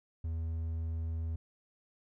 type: tone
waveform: triangle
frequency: 81.5 Hz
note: E2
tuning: 19 cents flat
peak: -31 dBFS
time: 0.24-1.36 s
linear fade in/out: 5 ms
effects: none